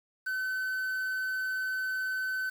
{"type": "tone with quantisation", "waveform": "triangle", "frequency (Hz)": 1521, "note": "F#6", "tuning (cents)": 47, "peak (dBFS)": -28, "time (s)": [0.26, 2.5], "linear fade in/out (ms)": 10, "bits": 8, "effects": []}